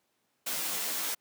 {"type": "noise with comb filter", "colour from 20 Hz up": "white", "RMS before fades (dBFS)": -33, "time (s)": [0.46, 1.15], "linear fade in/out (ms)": 10, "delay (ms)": 13, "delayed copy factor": 1, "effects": ["pink hiss -75 dBFS RMS until 1.2 s", "high-pass 200 Hz 12 dB/octave"]}